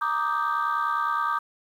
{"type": "chord", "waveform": "sine", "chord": "Eb major seventh", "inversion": "second", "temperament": "equal", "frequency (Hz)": [932.3, 1174.7, 1244.5, 1568], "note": ["Bb5", "D6", "Eb6", "G6"], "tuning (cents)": [0, 0, 0, 0], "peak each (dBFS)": [-30, -25, -27, -30], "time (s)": [0.01, 1.39], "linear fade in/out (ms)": 10, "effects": ["tanh soft clip ceiling -17 dBFS", "9-bit"]}